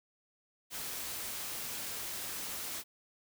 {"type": "noise", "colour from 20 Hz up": "white", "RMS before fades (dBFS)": -40, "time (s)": [0.7, 2.84], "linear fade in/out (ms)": 50, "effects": []}